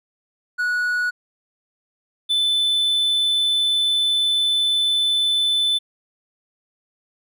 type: tone pair in turn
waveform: triangle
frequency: 1465 / 3514 Hz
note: F#6 / A7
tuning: -18 / -3 cents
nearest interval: octave + minor third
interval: 1515 cents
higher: second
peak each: -17 / -15 dBFS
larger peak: second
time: 0.58-1.11 / 2.29-5.79 s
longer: second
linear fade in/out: 20 ms
effects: none